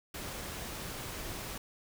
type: noise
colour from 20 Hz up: pink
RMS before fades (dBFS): -41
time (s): 0.14-1.58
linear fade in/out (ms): 5
effects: none